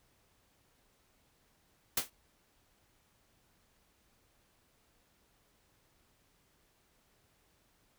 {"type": "noise with exponential decay", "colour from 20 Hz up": "white", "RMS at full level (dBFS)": -26, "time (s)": [1.97, 2.1], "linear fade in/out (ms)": 5, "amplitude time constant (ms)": 28, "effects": ["pink hiss -71 dBFS RMS until 7.98 s"]}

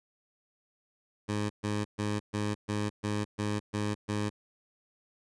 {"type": "tone bursts", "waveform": "15% pulse", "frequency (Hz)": 104.5, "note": "G#2", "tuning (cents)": 11, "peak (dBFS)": -23, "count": 9, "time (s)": [1.28, 4.3], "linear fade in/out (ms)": 20, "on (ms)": 220, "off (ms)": 130, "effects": ["resampled to 22050 Hz"]}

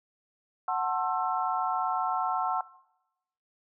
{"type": "chord", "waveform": "sine", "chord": "F# half-diminished seventh", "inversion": "none", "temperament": "just", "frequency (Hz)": [740, 888, 1065.6, 1332], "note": ["F#5", "A5", "C6", "E6"], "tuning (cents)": [0, 16, 31, 18], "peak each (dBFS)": [-30, -33, -32, -33], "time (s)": [0.68, 2.61], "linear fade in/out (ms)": 2, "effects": ["noise-tail reverb RT60 0.9 s tail -19 dB re dry"]}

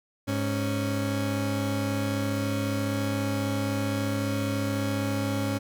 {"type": "tone pair together", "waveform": "30% pulse", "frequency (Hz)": [103.83, 276.7], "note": ["G#2", "C#4"], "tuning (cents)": [0, -3], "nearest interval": "octave + perfect fourth", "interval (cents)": 1697, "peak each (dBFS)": -26, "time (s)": [0.27, 5.59], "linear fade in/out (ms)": 20, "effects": []}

